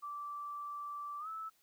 sine tone with pitch glide, 1166 to 1308.8 Hz, D6 to E6, -13 to -13 cents, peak -40 dBFS, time 0.02-1.5 s, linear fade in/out 20 ms, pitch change +200 cents, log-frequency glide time 1.19-1.28 s, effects white hiss -72 dBFS RMS until 1.62 s

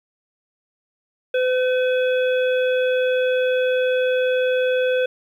harmonic tone with a mistuned harmonic, 508 Hz, B4, 49 cents sharp, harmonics 1 / 3 / 5 / 7, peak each -17 / -27 / -31 / -34 dBFS, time 1.34-5.06 s, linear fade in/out 5 ms, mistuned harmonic 7, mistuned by -85 cents, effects 9-bit

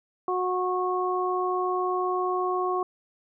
harmonic tone, 365.6 Hz, F#4, 21 cents flat, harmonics 1 / 2 / 3, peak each -27 / -30 / -28 dBFS, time 0.28-2.83 s, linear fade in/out 2 ms, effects none

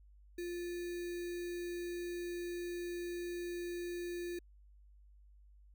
sine tone with sample-and-hold, 349.2 Hz, F4, in tune, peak -38 dBFS, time 0.38-4.39 s, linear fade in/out 5 ms, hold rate 2100 Hz, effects added 50 Hz sine -58 dBFS peak until 5.74 s

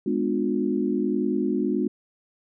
sine chord, G# diminished seventh, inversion none, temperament just, 207.7 / 249.2 / 299 / 358.8 Hz, G#3 / B3 / D4 / F4, 0 / +16 / +31 / +47 cents, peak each -27 dBFS, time 0.06-1.88 s, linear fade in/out 5 ms, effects none

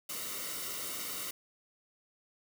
white noise with comb filter, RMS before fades -39 dBFS, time 0.09-1.31 s, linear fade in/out 5 ms, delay 1.2 ms, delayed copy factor -0.65, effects none

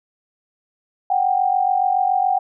sine tone pair together, 740 / 787.1 Hz, F#5 / G5, 0 / +7 cents, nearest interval minor second, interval 107 cents, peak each -18 dBFS, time 1.1-2.39 s, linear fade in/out 5 ms, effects none

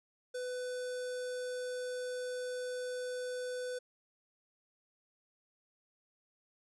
square tone with notch filter, 500 Hz, B4, 21 cents sharp, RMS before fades -39 dBFS, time 0.34-3.79 s, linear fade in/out 10 ms, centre 2400 Hz, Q 1.8, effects resampled to 24000 Hz

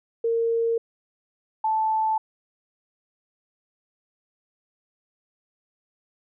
sine tone pair in turn, 460 / 876.2 Hz, A#4 / A5, -23 / -7 cents, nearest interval major seventh, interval 1116 cents, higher second, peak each -20 dBFS, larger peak neither, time 0.24-0.78 / 1.64-2.18 s, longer neither, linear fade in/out 5 ms, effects none

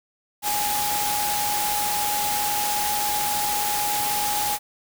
sine tone in noise, 830.6 Hz, G#5, in tune, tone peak -25 dBFS, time 0.42-4.59 s, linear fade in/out 50 ms, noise white, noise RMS -26 dBFS, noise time 0.42-4.59 s, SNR -2 dB, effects none

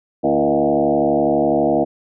sine tone with frequency modulation, 476.4 Hz, A#4, 38 cents sharp, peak -13 dBFS, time 0.23-1.85 s, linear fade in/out 20 ms, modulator 72.1 Hz, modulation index 3.5, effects none

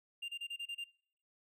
triangle tone bursts, 2794 Hz, F7, in tune, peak -37 dBFS, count 7, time 0.22-0.843 s, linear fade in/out 10 ms, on 65 ms, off 28 ms, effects noise-tail reverb RT60 0.6 s tail -22 dB re dry

